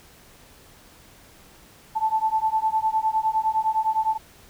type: beating tone pair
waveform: sine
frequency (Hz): 873 / 882.8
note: A5 / A5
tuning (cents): -14 / +5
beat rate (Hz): 9.8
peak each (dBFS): -23 / -23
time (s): 1.95-4.18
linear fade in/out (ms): 20
effects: pink hiss -51 dBFS RMS until 4.49 s